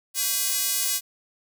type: tone with high-pass filter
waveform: square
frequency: 225.7 Hz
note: A3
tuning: 44 cents sharp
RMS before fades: -25 dBFS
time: 0.14-1.01 s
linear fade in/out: 50 ms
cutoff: 6300 Hz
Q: 0.53
effects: none